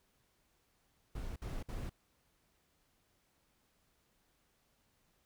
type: noise bursts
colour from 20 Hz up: brown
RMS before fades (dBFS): -41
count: 3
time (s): 1.15-1.896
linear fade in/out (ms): 5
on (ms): 210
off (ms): 58
effects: pink hiss -75 dBFS RMS until 5.25 s